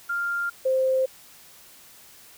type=tone pair in turn; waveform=sine; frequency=1396.9 / 523.2 Hz; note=F6 / C5; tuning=0 / 0 cents; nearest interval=octave + perfect fourth; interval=1700 cents; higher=first; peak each=-24 / -19 dBFS; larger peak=second; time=0.09-0.5 / 0.65-1.06 s; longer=neither; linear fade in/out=10 ms; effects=white hiss -50 dBFS RMS until 2.37 s